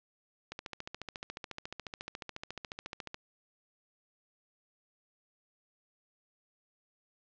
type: click train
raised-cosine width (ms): 0.2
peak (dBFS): -22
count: 38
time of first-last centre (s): 0.52-3.144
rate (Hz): 14.1
effects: low-pass 5000 Hz 12 dB/octave